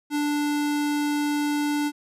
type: tone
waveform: square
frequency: 293.7 Hz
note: D4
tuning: in tune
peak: -23 dBFS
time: 0.1-1.92 s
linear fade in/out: 50 ms
effects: resampled to 32000 Hz